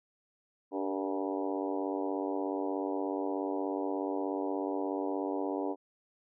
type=harmonic tone with a mistuned harmonic; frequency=96.7 Hz; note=G2; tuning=23 cents flat; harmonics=3 / 4 / 5 / 6 / 7 / 8 / 9 / 10; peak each=-35 / -37 / -39 / -41 / -42 / -43 / -44 / -45 dBFS; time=0.71-5.76 s; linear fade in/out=50 ms; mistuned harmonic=5; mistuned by=-44 cents; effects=none